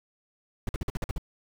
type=noise bursts; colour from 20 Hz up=brown; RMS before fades=-29 dBFS; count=8; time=0.67-1.181 s; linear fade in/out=2 ms; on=21 ms; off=49 ms; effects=none